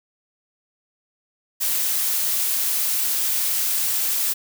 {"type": "noise", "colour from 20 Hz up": "blue", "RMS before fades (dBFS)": -22, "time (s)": [1.6, 4.34], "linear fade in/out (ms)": 20, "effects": []}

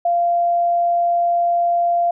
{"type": "tone", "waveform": "sine", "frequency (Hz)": 692, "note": "F5", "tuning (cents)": -16, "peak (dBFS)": -14, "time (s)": [0.05, 2.11], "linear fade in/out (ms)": 5, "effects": []}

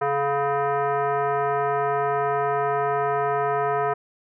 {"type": "tone with frequency modulation", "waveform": "sine", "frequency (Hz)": 138.59, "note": "C#3", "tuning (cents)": 0, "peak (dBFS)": -20, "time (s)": [0.01, 3.94], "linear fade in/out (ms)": 10, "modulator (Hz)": 564, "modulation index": 2.1, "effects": []}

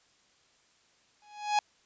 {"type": "tone with exponential growth", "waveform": "45% pulse", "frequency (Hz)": 835, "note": "G#5", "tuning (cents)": 9, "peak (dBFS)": -21, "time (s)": [1.22, 1.59], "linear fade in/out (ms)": 2, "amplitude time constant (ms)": 80, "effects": ["white hiss -66 dBFS RMS until 1.85 s", "resampled to 16000 Hz"]}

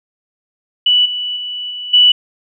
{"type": "tone with level steps", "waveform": "sine", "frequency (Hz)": 2960, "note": "F#7", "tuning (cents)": 0, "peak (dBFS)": [-8, -18, -21, -23, -5], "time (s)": [0.86, 2.12], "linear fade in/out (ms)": 5, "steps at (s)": [1.05, 1.36, 1.7, 1.93], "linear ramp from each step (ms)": 10, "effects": []}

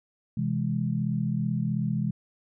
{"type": "chord", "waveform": "sine", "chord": "C augmented", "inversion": "none", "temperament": "equal with one note detuned", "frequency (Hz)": [129.09, 164.81, 207.7], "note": ["C3", "E3", "G#3"], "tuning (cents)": [-23, 0, 0], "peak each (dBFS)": -29, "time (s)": [0.37, 2.11], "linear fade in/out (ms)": 5, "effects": []}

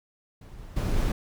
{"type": "noise with level steps", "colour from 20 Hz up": "brown", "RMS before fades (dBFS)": [-44, -42, -26, -24], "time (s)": [0.41, 1.12], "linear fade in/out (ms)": 5, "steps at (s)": [0.58, 0.76, 0.96], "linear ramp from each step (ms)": 10, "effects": []}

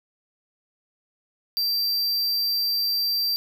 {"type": "tone", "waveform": "square", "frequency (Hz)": 4699, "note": "D8", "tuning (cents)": 0, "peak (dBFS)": -22, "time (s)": [1.57, 3.36], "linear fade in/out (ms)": 0, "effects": ["9-bit"]}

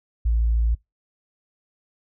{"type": "tone", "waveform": "sine", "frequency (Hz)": 56.7, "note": "A#1", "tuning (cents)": -47, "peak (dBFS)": -16, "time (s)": [0.25, 0.75], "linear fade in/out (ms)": 10, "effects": ["noise-tail reverb RT60 0.2 s tail -26 dB re dry", "tanh soft clip ceiling -13 dBFS"]}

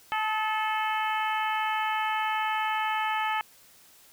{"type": "harmonic tone with a mistuned harmonic", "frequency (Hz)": 434.8, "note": "A4", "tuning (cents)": -21, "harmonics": [2, 3, 4, 5, 6, 7], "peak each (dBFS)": [-28, -32, -34, -36, -38, -39], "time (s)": [0.12, 3.41], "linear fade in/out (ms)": 0, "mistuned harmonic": 3, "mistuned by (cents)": -26, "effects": ["white hiss -56 dBFS RMS until 4.12 s"]}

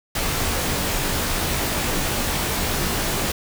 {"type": "noise with comb filter", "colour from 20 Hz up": "pink", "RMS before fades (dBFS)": -23, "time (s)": [0.15, 3.32], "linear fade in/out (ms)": 5, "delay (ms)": 19, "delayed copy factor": -0.7, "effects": []}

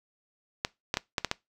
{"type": "clicks", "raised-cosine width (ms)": 0.2, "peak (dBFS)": -9, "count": 6, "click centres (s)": [0.649, 0.941, 0.971, 1.182, 1.247, 1.314], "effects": ["noise-tail reverb RT60 0.2 s tail -22 dB re dry"]}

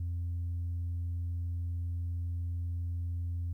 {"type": "tone", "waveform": "sine", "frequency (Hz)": 86.3, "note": "F2", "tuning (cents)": -20, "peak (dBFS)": -30, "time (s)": [0, 3.53], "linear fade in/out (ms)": 5, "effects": ["tanh soft clip ceiling -30 dBFS", "12-bit"]}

